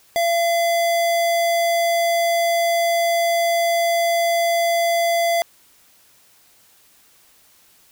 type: tone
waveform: square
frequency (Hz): 680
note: F5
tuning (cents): -46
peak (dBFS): -17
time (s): 0.16-5.42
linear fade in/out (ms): 0
effects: white hiss -54 dBFS RMS until 7.91 s